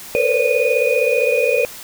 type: tone cluster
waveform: sine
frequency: 455.9 / 491.6 / 511 / 569 / 2470 Hz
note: A#4 / B4 / C5 / C#5 / D#7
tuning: -39 / -8 / -41 / +45 / -13 cents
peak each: -20 dBFS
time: 0.15-1.65 s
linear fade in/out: 0 ms
effects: white hiss -35 dBFS RMS until 1.83 s